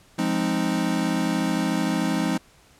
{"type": "chord", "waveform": "square", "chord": "F minor seventh", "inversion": "none", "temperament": "equal", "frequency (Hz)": [174.61, 207.7, 261.6, 311.1], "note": ["F3", "Ab3", "C4", "Eb4"], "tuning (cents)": [0, 0, 0, 0], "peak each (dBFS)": -28, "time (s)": [0.18, 2.38], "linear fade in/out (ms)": 10, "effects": ["pink hiss -55 dBFS RMS until 2.79 s", "low-pass 11000 Hz 12 dB/octave"]}